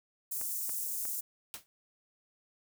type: high-pass noise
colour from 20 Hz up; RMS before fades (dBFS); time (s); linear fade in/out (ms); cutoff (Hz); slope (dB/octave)
white; -36; 0.31-1.21; 10; 7100; 24
type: clicks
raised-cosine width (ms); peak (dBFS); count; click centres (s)
0.5; -31; 3; 0.414 / 0.695 / 1.053
type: noise with exponential decay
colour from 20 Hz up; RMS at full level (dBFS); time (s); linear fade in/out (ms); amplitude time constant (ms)
white; -38; 1.54-1.66; 0; 26
effects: none